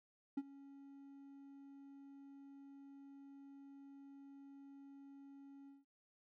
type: tone with ADSR envelope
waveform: triangle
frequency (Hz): 277.2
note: C#4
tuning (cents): 0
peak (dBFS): -33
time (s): 0.37-5.85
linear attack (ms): 7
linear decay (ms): 42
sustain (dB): -20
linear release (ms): 170
effects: none

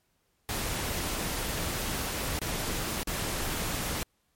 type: noise with dropouts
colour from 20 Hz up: pink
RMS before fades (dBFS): -32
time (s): 0.49-4.03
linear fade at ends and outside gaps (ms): 0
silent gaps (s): 2.39-2.416 / 3.031-3.073
effects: pink hiss -73 dBFS RMS until 4.35 s + MP3 64 kbps

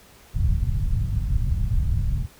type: low-pass noise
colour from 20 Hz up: pink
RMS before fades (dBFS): -22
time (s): 0.33-2.28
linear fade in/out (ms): 50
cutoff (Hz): 130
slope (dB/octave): 24
effects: pink hiss -51 dBFS RMS until 2.39 s

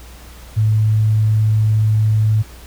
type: tone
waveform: sine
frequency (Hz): 108.3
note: A2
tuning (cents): -27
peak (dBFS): -11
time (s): 0.56-2.43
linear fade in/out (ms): 20
effects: added 60 Hz sine -37 dBFS peak until 2.66 s + pink hiss -42 dBFS RMS until 2.66 s

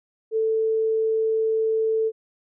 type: tone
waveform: sine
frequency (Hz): 442.7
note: A4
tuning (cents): +11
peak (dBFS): -19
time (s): 0.31-2.12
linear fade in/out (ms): 50
effects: none

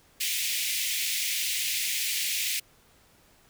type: high-pass noise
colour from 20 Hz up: pink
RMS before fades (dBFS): -29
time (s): 0.2-2.6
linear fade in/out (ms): 10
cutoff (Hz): 2100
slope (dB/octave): 48
effects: pink hiss -60 dBFS RMS until 3.49 s

